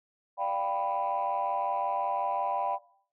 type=chord; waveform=sine; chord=G dominant seventh; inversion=second; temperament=equal; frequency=587.3 / 698.5 / 784 / 987.8 Hz; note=D5 / F5 / G5 / B5; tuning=0 / 0 / 0 / 0 cents; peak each=-34 / -33 / -30 / -31 dBFS; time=0.37-2.79 s; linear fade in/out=50 ms; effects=noise-tail reverb RT60 0.5 s tail -17 dB re dry + tanh soft clip ceiling -21 dBFS